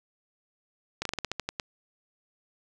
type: slowing click train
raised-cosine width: 0.2 ms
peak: -13 dBFS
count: 10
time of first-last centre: 1.02-1.598 s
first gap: 33 ms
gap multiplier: 1.16
effects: none